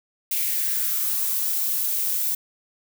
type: noise with high-pass filter sweep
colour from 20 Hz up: violet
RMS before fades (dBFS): -24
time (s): 0.31-2.35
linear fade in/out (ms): 5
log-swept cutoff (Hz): 2400 to 340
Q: 3.3
effects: none